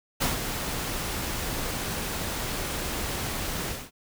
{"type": "noise with ADSR envelope", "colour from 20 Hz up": "pink", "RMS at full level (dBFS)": -24, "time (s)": [0.2, 3.91], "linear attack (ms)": 20, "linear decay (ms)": 140, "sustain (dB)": -7, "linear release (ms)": 240, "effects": []}